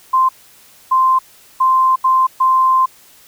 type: tone bursts at uneven times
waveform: sine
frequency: 1043 Hz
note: C6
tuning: 6 cents flat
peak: -9 dBFS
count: 5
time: 0.13-0.29 / 0.91-1.19 / 1.6-1.96 / 2.04-2.27 / 2.4-2.86 s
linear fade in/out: 10 ms
effects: white hiss -46 dBFS RMS until 3.27 s